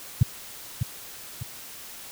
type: tone with echo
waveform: sine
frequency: 117.7 Hz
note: A#2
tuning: 17 cents sharp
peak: -11 dBFS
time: 0.21-0.23 s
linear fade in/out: 5 ms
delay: 600 ms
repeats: 2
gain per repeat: -8 dB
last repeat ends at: 1.43 s
effects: white hiss -42 dBFS RMS until 2.11 s